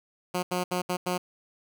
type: tone bursts at uneven times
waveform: 10% pulse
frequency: 180 Hz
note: F#3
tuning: 47 cents flat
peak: -18 dBFS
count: 5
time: 0.34-0.43 / 0.51-0.64 / 0.71-0.82 / 0.89-0.97 / 1.06-1.18 s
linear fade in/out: 10 ms
effects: none